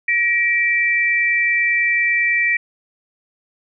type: tone pair together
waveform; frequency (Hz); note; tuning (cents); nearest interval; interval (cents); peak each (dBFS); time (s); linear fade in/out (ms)
sine; 1906 / 2336; A#6 / D7; +38 / -10; major third; 352; -17; 0.08-2.57; 5
effects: none